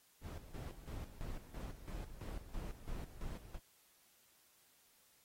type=noise with tremolo; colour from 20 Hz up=brown; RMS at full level=-44 dBFS; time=0.21-3.6 s; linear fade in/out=50 ms; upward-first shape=square; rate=3 Hz; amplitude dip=70%; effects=white hiss -70 dBFS RMS until 5.24 s + AAC 48 kbps